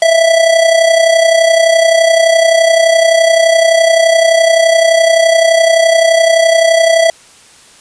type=tone with amplitude modulation; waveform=square; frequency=659.3 Hz; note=E5; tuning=in tune; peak=-4 dBFS; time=0.02-7.1 s; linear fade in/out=2 ms; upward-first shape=sine; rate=31.7 Hz; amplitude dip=60%; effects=white hiss -41 dBFS RMS until 7.8 s + resampled to 22050 Hz